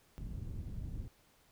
pink low-pass noise, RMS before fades -42 dBFS, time 0.18-1.08 s, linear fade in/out 0 ms, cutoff 150 Hz, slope 12 dB/octave, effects pink hiss -68 dBFS RMS until 1.51 s

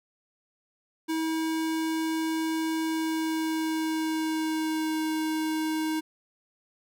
square tone with pitch glide, 320.9 to 314.5 Hz, E4 to D#4, -46 to +19 cents, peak -27 dBFS, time 1.08-6.01 s, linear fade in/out 20 ms, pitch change -35 cents, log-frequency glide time 2.85-5.02 s, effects none

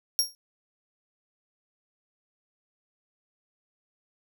sawtooth tone with exponential decay, 5580 Hz, F8, 2 cents flat, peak -15 dBFS, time 0.19-0.35 s, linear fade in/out 0 ms, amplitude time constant 33 ms, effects none

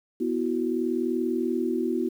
sine chord, B suspended fourth, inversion none, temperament equal, 246.9 / 329.6 / 370 Hz, B3 / E4 / F#4, 0 / 0 / 0 cents, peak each -28 dBFS, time 0.2-2.09 s, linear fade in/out 10 ms, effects 9-bit

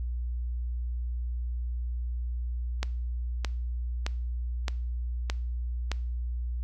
click train, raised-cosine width 0.2 ms, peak -13 dBFS, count 6, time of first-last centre 2.83-5.916 s, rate 1.62 Hz, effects noise-tail reverb RT60 0.5 s tail -21 dB re dry + added 60 Hz sine -29 dBFS peak until 6.63 s

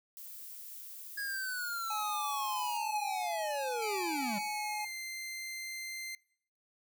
violet noise, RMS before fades -47 dBFS, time 0.17-2.77 s, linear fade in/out 0 ms
square linear sweep, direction down, 1661.2 to 192 Hz, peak -36 dBFS, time 1.17-4.39 s, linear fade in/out 10 ms
square tone, 843 Hz, G#5, 26 cents sharp, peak -37 dBFS, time 1.9-4.85 s, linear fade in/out 5 ms
sawtooth tone with pitch glide, 2339 to 2084 Hz, D7 to C7, -8 to -7 cents, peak -36 dBFS, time 3.82-6.15 s, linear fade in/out 2 ms, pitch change -199 cents, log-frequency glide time 4.11-4.92 s
effects noise-tail reverb RT60 0.6 s tail -22 dB re dry

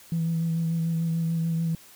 sine tone with vibrato, 164.81 Hz, E3, in tune, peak -22 dBFS, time 0.12-1.75 s, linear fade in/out 2 ms, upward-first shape sine, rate 6.8 Hz, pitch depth 21 cents each way, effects tanh soft clip ceiling -19 dBFS + white hiss -51 dBFS RMS until 1.95 s

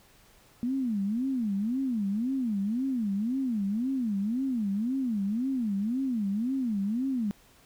sine tone with vibrato, 230 Hz, A#3, 23 cents flat, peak -26 dBFS, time 0.63-7.31 s, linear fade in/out 0 ms, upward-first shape sine, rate 1.9 Hz, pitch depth 280 cents each way, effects pink hiss -59 dBFS RMS until 7.65 s

